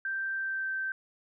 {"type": "tone with pitch glide", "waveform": "sine", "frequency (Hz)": [1568, 1554.5], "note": ["G6", "G6"], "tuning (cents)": [0, -15], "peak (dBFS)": -30, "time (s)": [0.05, 0.92], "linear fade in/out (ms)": 2, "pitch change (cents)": -15, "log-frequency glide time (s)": [0.35, 0.71], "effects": []}